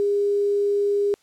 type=tone with quantisation; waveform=sine; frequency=406 Hz; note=G#4; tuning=39 cents flat; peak=-18 dBFS; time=0-1.14 s; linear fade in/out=0 ms; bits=8; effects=white hiss -62 dBFS RMS until 1.22 s + low-pass 9000 Hz 12 dB/octave